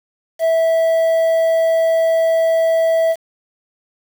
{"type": "tone with quantisation", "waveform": "triangle", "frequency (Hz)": 655, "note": "E5", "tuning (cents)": -11, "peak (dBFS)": -10, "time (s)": [0.39, 3.16], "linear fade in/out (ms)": 50, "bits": 6, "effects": []}